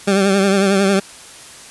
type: tone with vibrato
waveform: 20% pulse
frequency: 196 Hz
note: G3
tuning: in tune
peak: -7 dBFS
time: 0.07-1 s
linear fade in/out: 10 ms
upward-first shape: triangle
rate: 11 Hz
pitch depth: 60 cents each way
effects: white hiss -38 dBFS RMS until 1.7 s + resampled to 24000 Hz